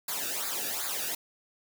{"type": "noise with flanger", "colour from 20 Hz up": "white", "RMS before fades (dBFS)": -33, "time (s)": [0.08, 1.15], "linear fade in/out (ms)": 5, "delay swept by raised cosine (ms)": [0.34, 0.97], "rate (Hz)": 2.6, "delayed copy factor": -0.8, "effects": []}